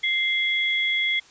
sine tone pair together, 2093 / 3349 Hz, C7 / G#7, 0 / +14 cents, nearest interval minor sixth, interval 814 cents, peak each -22 / -25 dBFS, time 0.03-1.2 s, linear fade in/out 10 ms, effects white hiss -52 dBFS RMS until 1.3 s + resampled to 16000 Hz

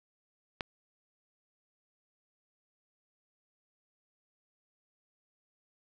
click, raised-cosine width 0.3 ms, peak -17 dBFS, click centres 0.608 s, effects none

